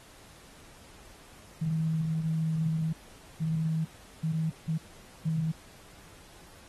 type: tone bursts at uneven times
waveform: sine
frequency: 160 Hz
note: D#3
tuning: 49 cents sharp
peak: -26 dBFS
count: 5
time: 1.61-2.93 / 3.4-3.85 / 4.23-4.5 / 4.68-4.78 / 5.25-5.52 s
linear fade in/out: 10 ms
effects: pink hiss -54 dBFS RMS until 6.68 s + AAC 32 kbps